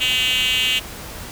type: tone with high-pass filter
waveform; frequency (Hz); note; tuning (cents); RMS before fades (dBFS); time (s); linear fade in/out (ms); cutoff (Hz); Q
5% pulse; 254; B3; +49; -19; 0-0.8; 20; 2900; 5.8
effects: pink hiss -34 dBFS RMS until 1.31 s